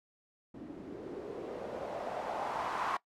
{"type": "noise with low-pass filter sweep", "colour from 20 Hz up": "blue", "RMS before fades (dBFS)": -39, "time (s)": [0.54, 2.97], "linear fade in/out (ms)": 5, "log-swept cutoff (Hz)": [270, 1100], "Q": 3.1, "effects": ["noise-tail reverb RT60 0.1 s tail -20 dB re dry"]}